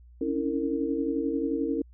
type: tone cluster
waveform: sine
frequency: 275.5 / 286.8 / 326.7 / 457.4 Hz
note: C#4 / D4 / E4 / A#4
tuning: -11 / -41 / -15 / -33 cents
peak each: -30 / -34 / -30 / -31 dBFS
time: 0.21-1.82 s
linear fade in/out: 5 ms
effects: added 60 Hz sine -49 dBFS peak until 1.93 s